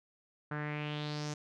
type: tone with low-pass filter sweep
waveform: sawtooth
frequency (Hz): 149.3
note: D3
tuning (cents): +29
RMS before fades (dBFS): -38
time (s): 0.51-1.34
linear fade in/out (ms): 5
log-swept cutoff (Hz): 1500 to 6500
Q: 3.9
effects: none